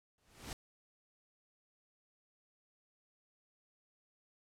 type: noise with exponential growth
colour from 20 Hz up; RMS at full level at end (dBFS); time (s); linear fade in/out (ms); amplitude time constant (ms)
pink; -41; 0.18-0.53; 1; 76
effects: low-pass 11000 Hz 12 dB/octave